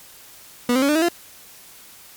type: tone with pitch steps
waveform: 30% pulse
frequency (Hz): 243.5 / 261 / 279.7 / 299.8 / 321.3 / 344.4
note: B3 / C4 / C#4 / D4 / E4 / F4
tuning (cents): -24 / -4 / +16 / +36 / -44 / -24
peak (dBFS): -13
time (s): 0.69-1.086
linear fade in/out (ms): 2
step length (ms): 66
effects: white hiss -45 dBFS RMS until 2.16 s + MP3 96 kbps